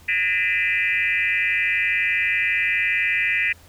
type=tone with frequency modulation; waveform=sine; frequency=2194 Hz; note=C#7; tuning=18 cents flat; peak=-18 dBFS; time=0.08-3.53 s; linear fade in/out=10 ms; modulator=182 Hz; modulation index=2.3; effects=added 84 Hz sine -50 dBFS peak until 3.68 s + pink hiss -51 dBFS RMS until 3.68 s